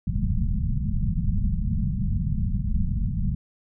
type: low-pass noise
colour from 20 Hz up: pink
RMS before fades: -24 dBFS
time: 0.07-3.35 s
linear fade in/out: 5 ms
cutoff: 220 Hz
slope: 96 dB/octave
effects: none